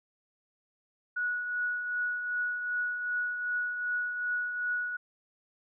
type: tone with tremolo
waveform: sine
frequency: 1464 Hz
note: F#6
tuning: 19 cents flat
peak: -27 dBFS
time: 1.16-4.97 s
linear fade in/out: 10 ms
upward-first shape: triangle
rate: 2.6 Hz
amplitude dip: 50%
effects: none